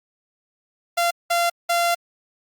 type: tone bursts at uneven times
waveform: sawtooth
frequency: 689 Hz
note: F5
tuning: 24 cents flat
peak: -14 dBFS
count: 3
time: 0.97-1.11 / 1.3-1.5 / 1.69-1.95 s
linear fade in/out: 10 ms
effects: Opus 48 kbps